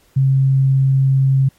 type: tone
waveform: sine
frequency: 134.5 Hz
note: C3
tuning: 48 cents sharp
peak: -10 dBFS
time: 0.16-1.49 s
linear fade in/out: 10 ms
effects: pink hiss -55 dBFS RMS until 1.58 s + MP3 64 kbps